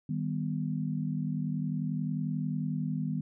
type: chord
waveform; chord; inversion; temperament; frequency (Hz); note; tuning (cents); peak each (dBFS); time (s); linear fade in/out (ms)
sine; Eb augmented; none; equal; 155.56 / 196 / 246.9; Eb3 / G3 / B3; 0 / 0 / 0; -32 / -35 / -35; 0.09-3.21; 5
effects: none